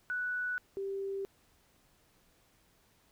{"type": "tone pair in turn", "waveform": "sine", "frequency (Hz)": [1480, 392], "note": ["F#6", "G4"], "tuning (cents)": [0, 0], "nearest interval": "octave + major seventh", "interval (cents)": 2300, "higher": "first", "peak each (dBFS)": [-32, -34], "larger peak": "first", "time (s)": [[0.1, 0.58], [0.77, 1.25]], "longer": "neither", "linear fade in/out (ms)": 0, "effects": ["pink hiss -68 dBFS RMS until 3.11 s"]}